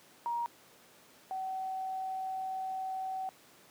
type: tone pair in turn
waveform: sine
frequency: 944 / 758.8 Hz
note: A#5 / F#5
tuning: +22 / +43 cents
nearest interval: major third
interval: 379 cents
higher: first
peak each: -31 / -34 dBFS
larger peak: first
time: 0.26-0.46 / 1.31-3.29 s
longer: second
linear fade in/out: 0 ms
effects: pink hiss -59 dBFS RMS until 3.7 s + high-pass 200 Hz 12 dB/octave